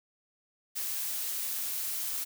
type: noise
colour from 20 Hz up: blue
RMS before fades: -34 dBFS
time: 0.75-2.25 s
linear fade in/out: 20 ms
effects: none